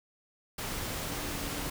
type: tone in noise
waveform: sine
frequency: 288.3 Hz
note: D4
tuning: 32 cents flat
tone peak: -44 dBFS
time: 1.09-1.67 s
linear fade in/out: 5 ms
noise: pink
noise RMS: -36 dBFS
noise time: 0.58-1.7 s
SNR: -11 dB
effects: none